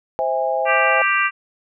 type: chord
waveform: sine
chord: C augmented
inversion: none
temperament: just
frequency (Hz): 523.3 / 654.1 / 817.6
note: C5 / E5 / G#5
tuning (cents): 0 / -14 / -27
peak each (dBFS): -22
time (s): 0.19-1.02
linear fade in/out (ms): 0
type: harmonic tone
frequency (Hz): 393.2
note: G4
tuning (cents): +5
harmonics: 3 / 4 / 5 / 6 / 7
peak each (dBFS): -20 / -21 / -22 / -23 / -23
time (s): 0.65-1.31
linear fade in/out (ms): 50
effects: none